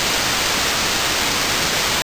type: noise with sample-and-hold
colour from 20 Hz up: white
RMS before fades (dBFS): -19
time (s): 0-2.02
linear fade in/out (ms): 0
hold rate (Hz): 11025
effects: resampled to 32000 Hz